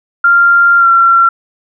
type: tone with pitch glide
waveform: sine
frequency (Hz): 1391 to 1363.9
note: F6 to F6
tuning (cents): -7 to -41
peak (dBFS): -4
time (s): 0.24-1.29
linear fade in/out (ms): 5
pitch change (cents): -34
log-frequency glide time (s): 0.78-0.87
effects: none